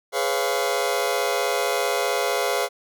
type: chord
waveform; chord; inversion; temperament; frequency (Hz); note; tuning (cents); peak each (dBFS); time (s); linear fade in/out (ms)
sawtooth; C# dominant seventh; second; just; 415.8 / 498.9 / 554.4 / 693; G#4 / B4 / C#5 / E#5; +2 / +17 / 0 / -14; -23; 0.12-2.69; 50
effects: none

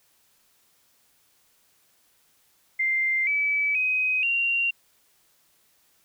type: tone with pitch steps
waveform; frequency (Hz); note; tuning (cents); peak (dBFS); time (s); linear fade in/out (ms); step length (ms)
sine; 2093 / 2296 / 2518 / 2762; C7 / D7 / D#7 / F7; 0 / -40 / +20 / -20; -21; 2.79-4.71; 10; 480
effects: white hiss -64 dBFS RMS until 6.04 s

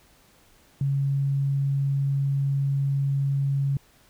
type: tone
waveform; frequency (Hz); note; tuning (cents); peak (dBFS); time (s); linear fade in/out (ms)
sine; 138.59; C#3; 0; -21; 0.81-3.77; 2
effects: pink hiss -58 dBFS RMS until 4.09 s

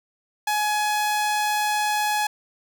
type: tone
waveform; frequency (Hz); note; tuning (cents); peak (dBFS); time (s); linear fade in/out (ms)
sawtooth; 842; G#5; +24; -17; 0.47-2.27; 5
effects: none

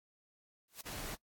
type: noise with exponential growth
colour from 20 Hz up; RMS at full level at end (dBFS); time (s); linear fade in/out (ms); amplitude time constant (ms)
white; -41; 0.68-0.81; 2; 27
type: noise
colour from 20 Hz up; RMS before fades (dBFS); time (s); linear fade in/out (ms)
pink; -43; 0.85-1.16; 20
effects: noise-tail reverb RT60 0.1 s tail -21 dB re dry + AAC 64 kbps

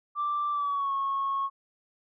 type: tone with pitch glide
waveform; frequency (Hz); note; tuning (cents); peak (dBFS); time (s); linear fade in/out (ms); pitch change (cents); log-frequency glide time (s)
sine; 1174.7 to 1096; D6 to C#6; 0 to -20; -25; 0.15-1.5; 50; -120; 0.51-0.93
effects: tanh soft clip ceiling -22 dBFS

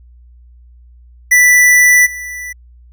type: tone with level steps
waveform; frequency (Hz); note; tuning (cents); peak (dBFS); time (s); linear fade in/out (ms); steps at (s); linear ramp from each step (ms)
square; 1975.5; B6; 0; -6 / -24; 1.31-2.53; 10; 2.05; 20
effects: added 60 Hz sine -39 dBFS peak until 2.92 s

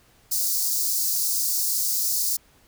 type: high-pass noise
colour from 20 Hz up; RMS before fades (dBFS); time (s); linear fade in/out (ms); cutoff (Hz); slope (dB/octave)
white; -24; 0.31-2.37; 10; 4500; 48
effects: pink hiss -58 dBFS RMS until 2.67 s

